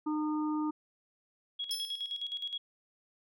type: harmonic tone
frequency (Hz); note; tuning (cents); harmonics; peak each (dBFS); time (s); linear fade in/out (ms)
305.1; D#4; -34; 1 / 3 / 4; -30 / -40 / -42; 0.06-0.71; 10
type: tone with tremolo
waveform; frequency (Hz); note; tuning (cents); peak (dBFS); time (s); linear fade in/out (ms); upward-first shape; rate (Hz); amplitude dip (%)
sine; 3322; G#7; 0; -33; 1.59-2.58; 10; square; 9.6; 65
type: tone with exponential decay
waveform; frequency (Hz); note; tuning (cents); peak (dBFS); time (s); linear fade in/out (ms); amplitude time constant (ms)
sawtooth; 5274; E8; 0; -30; 1.71-2.22; 0; 110
effects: none